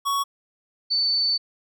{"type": "tone pair in turn", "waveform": ["square", "sine"], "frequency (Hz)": [1116, 4513], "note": ["C#6", "C#8"], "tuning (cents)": [11, 30], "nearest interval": "2 octaves", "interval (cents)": 2419, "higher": "second", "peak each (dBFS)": [-22, -19], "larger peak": "second", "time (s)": [[0.05, 0.24], [0.9, 1.38]], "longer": "second", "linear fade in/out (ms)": 20, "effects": []}